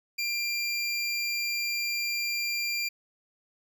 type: tone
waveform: 25% pulse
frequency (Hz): 2380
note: D7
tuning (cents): +22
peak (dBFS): -24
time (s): 0.18-2.89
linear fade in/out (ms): 10
effects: none